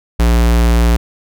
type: tone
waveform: square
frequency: 58.27 Hz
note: A#1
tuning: in tune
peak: -9 dBFS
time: 0.19-0.97 s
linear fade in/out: 10 ms
effects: none